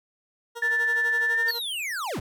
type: tone with tremolo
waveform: 20% pulse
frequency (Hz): 470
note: A#4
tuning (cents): +14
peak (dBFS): -28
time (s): 0.55-1.6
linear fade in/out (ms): 20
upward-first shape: sine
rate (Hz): 12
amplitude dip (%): 75
type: tone with pitch glide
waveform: sine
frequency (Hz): 1760 to 1799.1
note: A6 to A6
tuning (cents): 0 to +38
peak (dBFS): -21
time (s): 0.62-1.51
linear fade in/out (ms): 5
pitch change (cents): +38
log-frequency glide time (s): 1.27-1.39
type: linear sweep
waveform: square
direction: down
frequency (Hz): 4626 to 50.7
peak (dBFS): -29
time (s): 1.48-2.2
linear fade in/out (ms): 5
effects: none